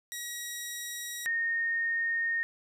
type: tone pair in turn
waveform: 10% pulse / sine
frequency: 1910 / 1843.9 Hz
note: A#6 / A#6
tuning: +42 / -19 cents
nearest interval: minor second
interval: 61 cents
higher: first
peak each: -27 dBFS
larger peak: neither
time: 0.12-1.26 / 1.26-2.43 s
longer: second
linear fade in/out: 0 ms
effects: none